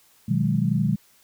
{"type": "chord", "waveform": "sine", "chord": "G# minor seventh", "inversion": "first", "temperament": "equal", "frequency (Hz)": [123.47, 155.56, 185, 207.7], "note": ["B2", "D#3", "F#3", "G#3"], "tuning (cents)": [0, 0, 0, 0], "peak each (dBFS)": [-25, -24, -25, -25], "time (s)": [0.28, 0.96], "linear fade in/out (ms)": 10, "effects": ["white hiss -58 dBFS RMS until 1.23 s"]}